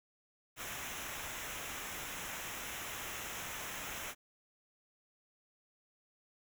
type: noise with comb filter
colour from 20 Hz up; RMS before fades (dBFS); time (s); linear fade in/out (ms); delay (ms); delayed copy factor
pink; -43; 0.56-4.15; 50; 0.22; -0.7
effects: none